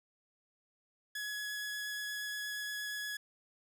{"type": "tone with vibrato", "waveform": "sawtooth", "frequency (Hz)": 1686, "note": "G#6", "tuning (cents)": 26, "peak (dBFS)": -34, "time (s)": [1.15, 3.17], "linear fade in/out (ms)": 5, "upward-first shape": "triangle", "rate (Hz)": 8.5, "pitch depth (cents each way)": 9, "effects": []}